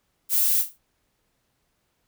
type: noise with echo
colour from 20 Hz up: violet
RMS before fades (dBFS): -21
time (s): 0.29-0.65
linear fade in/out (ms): 50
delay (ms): 46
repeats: 3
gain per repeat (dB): -12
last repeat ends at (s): 0.788
effects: pink hiss -72 dBFS RMS until 2.07 s